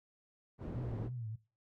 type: low-pass noise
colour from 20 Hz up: white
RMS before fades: -43 dBFS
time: 0.58-1.1 s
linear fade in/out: 50 ms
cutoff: 300 Hz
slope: 12 dB/octave
type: tone with vibrato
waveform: sine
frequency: 116.7 Hz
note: A#2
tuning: 2 cents sharp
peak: -39 dBFS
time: 0.74-1.36 s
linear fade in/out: 10 ms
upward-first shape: triangle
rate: 3.2 Hz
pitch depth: 150 cents each way
effects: noise-tail reverb RT60 0.3 s tail -19 dB re dry